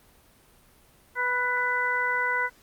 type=harmonic tone with a mistuned harmonic; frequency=493.9 Hz; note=B4; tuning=in tune; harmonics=1 / 2 / 3 / 4; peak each=-35 / -29 / -27 / -28 dBFS; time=1.15-2.5 s; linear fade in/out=50 ms; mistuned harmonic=4; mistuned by=+19 cents; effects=pink hiss -58 dBFS RMS until 2.62 s + Opus 32 kbps